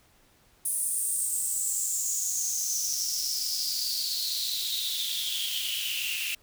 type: noise with high-pass filter sweep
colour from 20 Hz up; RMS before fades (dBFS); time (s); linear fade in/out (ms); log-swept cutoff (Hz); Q
white; -30; 0.65-6.35; 5; 9800 to 2600; 7.9
effects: pink hiss -62 dBFS RMS until 6.42 s